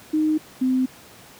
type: tone pair in turn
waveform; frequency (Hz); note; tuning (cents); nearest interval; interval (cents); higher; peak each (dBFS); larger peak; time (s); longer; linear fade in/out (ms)
sine; 309.5 / 257.7; D#4 / C4; -9 / -26; minor third; 317; first; -17; neither; 0.13-0.38 / 0.61-0.86; neither; 10
effects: pink hiss -46 dBFS RMS until 1.39 s + high-pass 100 Hz 12 dB/octave